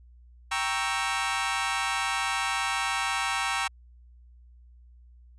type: chord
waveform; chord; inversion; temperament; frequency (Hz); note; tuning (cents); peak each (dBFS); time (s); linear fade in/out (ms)
20% pulse; G diminished seventh; none; equal; 784 / 932.3 / 1108.7 / 1318.5; G5 / Bb5 / Db6 / Fb6; 0 / 0 / 0 / 0; -27; 0.51-3.68; 10
effects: added 60 Hz sine -50 dBFS peak until 5.38 s + resampled to 22050 Hz